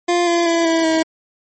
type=tone with pitch steps; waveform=25% pulse; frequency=349.2 / 342 / 335 / 328.1 / 321.3 Hz; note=F4 / F4 / E4 / E4 / E4; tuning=0 / -36 / +28 / -8 / -44 cents; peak=-10 dBFS; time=0.08-1.03 s; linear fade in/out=10 ms; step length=190 ms; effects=MP3 32 kbps